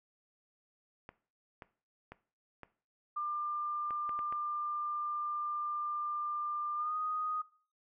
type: clicks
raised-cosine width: 0.5 ms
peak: -31 dBFS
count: 8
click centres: 1.091 / 1.622 / 2.12 / 2.633 / 3.907 / 4.093 / 4.191 / 4.325 s
type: tone with pitch glide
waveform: sine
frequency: 1195 to 1243.6 Hz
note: D6 to D#6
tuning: +30 to -1 cents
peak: -33 dBFS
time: 3.16-7.42 s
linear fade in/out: 10 ms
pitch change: +69 cents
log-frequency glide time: 6.76-6.96 s
effects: noise-tail reverb RT60 0.4 s tail -17 dB re dry